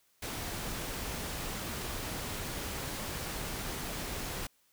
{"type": "noise", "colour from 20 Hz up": "pink", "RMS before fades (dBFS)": -38, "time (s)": [0.22, 4.47], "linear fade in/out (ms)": 5, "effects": ["white hiss -70 dBFS RMS until 4.72 s"]}